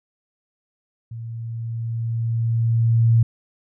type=tone with level ramp; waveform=sine; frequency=115 Hz; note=A#2; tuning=23 cents flat; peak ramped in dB=-30 to -11 dBFS; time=1.11-3.23 s; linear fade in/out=5 ms; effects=none